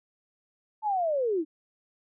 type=linear sweep; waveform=sine; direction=down; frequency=884 to 293.7 Hz; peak=-24 dBFS; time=0.82-1.45 s; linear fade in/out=50 ms; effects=none